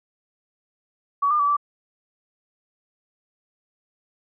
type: tone with pitch steps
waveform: sine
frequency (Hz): 1133 / 1204 / 1149 / 1163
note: C#6 / D6 / D6 / D6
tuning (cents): +37 / +43 / -38 / -17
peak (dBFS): -17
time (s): 1.22-1.568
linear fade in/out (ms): 10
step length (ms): 87
effects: none